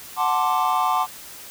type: chord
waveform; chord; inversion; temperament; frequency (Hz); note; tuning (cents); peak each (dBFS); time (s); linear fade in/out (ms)
triangle; D dominant seventh; first; equal; 740 / 880 / 1046.5 / 1174.7; F#5 / A5 / C6 / D6; 0 / 0 / 0 / 0; -22; 0.16-1.07; 50
effects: white hiss -40 dBFS RMS until 1.5 s